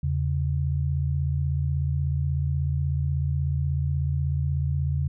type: tone pair together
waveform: sine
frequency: 82.2 / 138.59 Hz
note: E2 / C#3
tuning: -4 / 0 cents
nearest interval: major sixth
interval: 904 cents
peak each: -25 dBFS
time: 0.03-5.08 s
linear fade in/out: 5 ms
effects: none